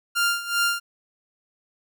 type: tone with tremolo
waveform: sawtooth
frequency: 1396.9 Hz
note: F6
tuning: in tune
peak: -15 dBFS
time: 0.15-0.8 s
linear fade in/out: 20 ms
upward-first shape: sine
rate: 2.6 Hz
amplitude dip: 80%
effects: none